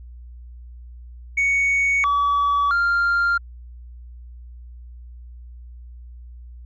sine tone with pitch steps, 2228 / 1142 / 1394 Hz, C#7 / D6 / F6, +8 / -49 / -4 cents, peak -14 dBFS, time 1.37-3.38 s, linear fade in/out 10 ms, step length 670 ms, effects tanh soft clip ceiling -15 dBFS + added 60 Hz sine -37 dBFS peak until 6.65 s

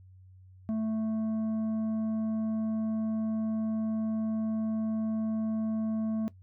triangle tone with tanh clipping, 220 Hz, A3, in tune, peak -29 dBFS, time 0.69-6.28 s, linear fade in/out 0 ms, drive 11 dB, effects noise-tail reverb RT60 0.1 s tail -17 dB re dry + added 93 Hz sine -51 dBFS peak until 6.42 s

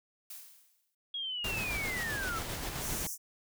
blue noise with exponential decay, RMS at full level -43 dBFS, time 0.3-0.95 s, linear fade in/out 5 ms, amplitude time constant 140 ms
sine linear sweep, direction down, 3323 to 1291 Hz, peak -34 dBFS, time 1.14-2.39 s, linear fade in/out 5 ms
pink noise with tremolo, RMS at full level -37 dBFS, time 1.44-3.07 s, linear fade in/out 5 ms, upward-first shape square, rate 7.6 Hz, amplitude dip 25%
pink high-pass noise, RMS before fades -39 dBFS, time 2.79-3.18 s, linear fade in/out 50 ms, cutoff 5500 Hz, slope 96 dB/octave
effects none

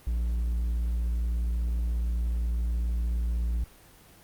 triangle tone, 58.27 Hz, A#1, in tune, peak -23 dBFS, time 0.07-3.64 s, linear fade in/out 0 ms, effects pink hiss -54 dBFS RMS until 4.23 s + Opus 24 kbps

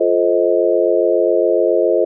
sine chord, F dominant seventh, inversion none, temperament just, 349.2 / 436.5 / 523.8 / 628.6 Hz, F4 / A4 / C5 / Eb5, 0 / -14 / +2 / +18 cents, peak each -17 dBFS, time 0-2.05 s, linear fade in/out 10 ms, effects none

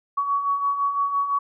sine beating tone pair, 1121 / 1126.9 Hz, C#6 / C#6, +19 / +28 cents, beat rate 5.9 Hz, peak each -29 / -21 dBFS, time 0.17-1.39 s, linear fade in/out 10 ms, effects none

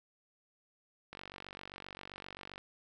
click train, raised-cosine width 0.3 ms, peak -29 dBFS, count 70, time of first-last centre 1.13-2.58 s, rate 47.6 Hz, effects none

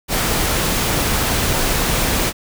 pink noise, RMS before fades -18 dBFS, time 0.08-2.33 s, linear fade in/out 50 ms, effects none

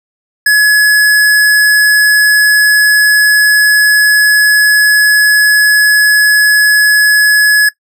square tone, 1695 Hz, G#6, 35 cents sharp, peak -5 dBFS, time 0.46-7.69 s, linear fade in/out 5 ms, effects noise-tail reverb RT60 0.1 s tail -21 dB re dry

